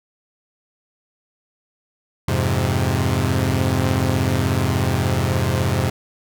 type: chord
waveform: sawtooth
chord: F minor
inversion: none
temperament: equal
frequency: 87.31 / 103.83 / 130.81 Hz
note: F2 / Ab2 / C3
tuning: 0 / 0 / 0 cents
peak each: -18 / -18 / -17 dBFS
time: 2.28-5.9 s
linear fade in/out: 5 ms
effects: none